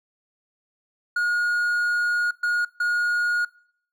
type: tone bursts at uneven times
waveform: triangle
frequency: 1438 Hz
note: F#6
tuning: 50 cents flat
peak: -18 dBFS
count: 3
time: 1.16-2.31 / 2.43-2.65 / 2.8-3.45 s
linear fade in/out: 5 ms
effects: noise-tail reverb RT60 0.6 s tail -23 dB re dry